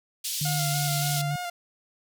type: band-pass noise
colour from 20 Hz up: pink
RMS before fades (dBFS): -31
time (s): 0.24-1.22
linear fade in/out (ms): 10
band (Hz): 3400 to 16000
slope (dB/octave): 24
type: tone with pitch glide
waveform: sine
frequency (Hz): 150.8 to 146.42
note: D3 to D3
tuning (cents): +46 to -5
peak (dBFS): -26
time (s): 0.41-1.36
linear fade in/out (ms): 5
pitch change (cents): -51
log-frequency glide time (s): 0.62-0.68
type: tone with vibrato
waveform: sawtooth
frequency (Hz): 706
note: F5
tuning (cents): +19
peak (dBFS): -27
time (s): 0.45-1.5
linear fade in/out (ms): 5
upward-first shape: square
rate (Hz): 3.5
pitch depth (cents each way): 23
effects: none